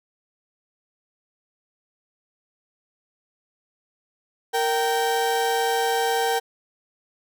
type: tone pair together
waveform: 35% pulse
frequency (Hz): 463.2 / 779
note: A#4 / G5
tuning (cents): -11 / -11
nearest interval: major sixth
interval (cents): 900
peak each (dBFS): -22 / -21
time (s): 4.53-6.4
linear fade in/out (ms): 20
effects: none